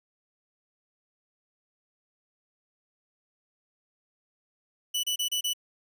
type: tone bursts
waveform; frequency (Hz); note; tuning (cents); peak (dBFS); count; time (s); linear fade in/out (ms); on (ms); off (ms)
sawtooth; 2968; F#7; +5; -23; 5; 4.94-5.535; 10; 95; 30
effects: none